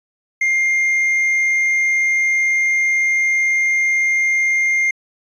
triangle tone, 2113 Hz, C7, 16 cents sharp, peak -12 dBFS, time 0.41-4.91 s, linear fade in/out 5 ms, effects resampled to 22050 Hz

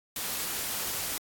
white noise, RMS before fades -33 dBFS, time 0.16-1.18 s, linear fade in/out 2 ms, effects AAC 64 kbps

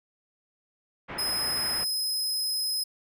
white low-pass noise, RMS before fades -38 dBFS, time 1.08-1.85 s, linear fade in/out 20 ms, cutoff 2100 Hz, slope 24 dB/octave
sawtooth tone, 5090 Hz, D#8, 39 cents sharp, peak -24 dBFS, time 1.18-2.84 s, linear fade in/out 10 ms
effects none

